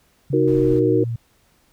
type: exponential sweep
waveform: sine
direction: down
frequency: 139.1 to 114.9 Hz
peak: -22 dBFS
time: 0.3-1.16 s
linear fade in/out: 5 ms
type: chord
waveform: sine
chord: D# minor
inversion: none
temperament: equal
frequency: 311.1 / 370 / 466.2 Hz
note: D#4 / F#4 / A#4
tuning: 0 / 0 / 0 cents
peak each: -19 dBFS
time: 0.33-1.04 s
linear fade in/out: 5 ms
type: noise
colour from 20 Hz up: brown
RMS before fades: -33 dBFS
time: 0.47-0.8 s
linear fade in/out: 10 ms
effects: pink hiss -60 dBFS RMS until 1.72 s